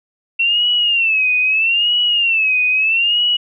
sine tone with vibrato, 2700 Hz, E7, 41 cents sharp, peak -12 dBFS, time 0.39-3.37 s, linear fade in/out 10 ms, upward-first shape sine, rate 0.78 Hz, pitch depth 140 cents each way, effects none

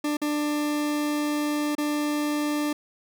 40% pulse tone with dropouts, 296.5 Hz, D4, 17 cents sharp, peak -23 dBFS, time 0.04-2.73 s, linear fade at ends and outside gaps 5 ms, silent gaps 0.17-0.216 / 1.752-1.781 s, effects none

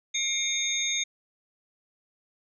sine tone cluster, 2149 / 2352 / 3661 / 6480 Hz, C7 / D7 / A#7 / G#8, +46 / +2 / -32 / -43 cents, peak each -33 / -37 / -29 / -29 dBFS, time 0.14-1.04 s, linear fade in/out 10 ms, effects none

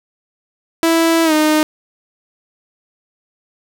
sawtooth tone with pitch glide, 329.6 to 307.5 Hz, E4 to D#4, 0 to -20 cents, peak -7 dBFS, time 0.83-1.63 s, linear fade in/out 0 ms, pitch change -120 cents, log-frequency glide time 1.24-1.33 s, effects none

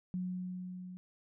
sine tone with level ramp, 182.3 Hz, F#3, 25 cents flat, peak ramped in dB -33 to -44 dBFS, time 0.14-0.97 s, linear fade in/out 0 ms, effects none

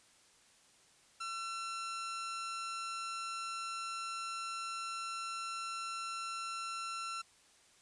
sawtooth tone, 1350 Hz, E6, 41 cents sharp, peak -35 dBFS, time 1.2-7.22 s, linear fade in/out 10 ms, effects white hiss -65 dBFS RMS until 7.81 s + resampled to 22050 Hz

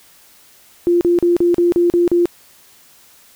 sine tone bursts, 347.5 Hz, F4, 9 cents flat, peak -10 dBFS, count 8, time 0.87-2.256 s, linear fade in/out 0 ms, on 140 ms, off 38 ms, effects white hiss -48 dBFS RMS until 3.35 s

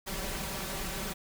pink noise with comb filter, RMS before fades -36 dBFS, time 0.06-1.14 s, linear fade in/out 20 ms, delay 5.2 ms, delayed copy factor +0.75, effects none

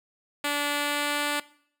5% pulse tone with pitch glide, 290 to 292.2 Hz, D4 to D4, -22 to -9 cents, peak -14 dBFS, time 0.44-1.4 s, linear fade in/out 5 ms, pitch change +13 cents, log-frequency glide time 0.66-1.27 s, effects noise-tail reverb RT60 0.6 s tail -20 dB re dry

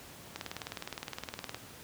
click train, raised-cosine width 0.2 ms, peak -20 dBFS, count 24, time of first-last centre 0.36-1.546 s, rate 19.4 Hz, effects pink hiss -50 dBFS RMS until 1.83 s + high-pass 80 Hz 12 dB/octave

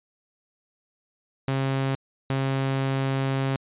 sawtooth tone pair in turn, 134.8 / 134.8 Hz, C#3 / C#3, -48 / -48 cents, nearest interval unison, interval 0 cents, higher neither, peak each -19 dBFS, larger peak neither, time 1.48-1.95 / 2.3-3.56 s, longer second, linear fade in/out 0 ms, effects resampled to 8000 Hz

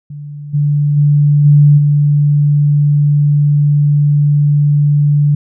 sine tone with level steps, 146.1 Hz, D3, 9 cents flat, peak -24 / -9 / -6 / -3 / -7 dBFS, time 0.1-5.35 s, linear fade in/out 5 ms, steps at 0.53 / 0.96 / 1.44 / 1.77 s, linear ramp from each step 20 ms, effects none

